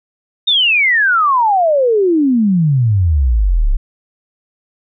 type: exponential sweep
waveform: sine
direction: down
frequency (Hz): 3729 to 30.8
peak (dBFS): -9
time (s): 0.47-3.77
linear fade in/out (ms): 10
effects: none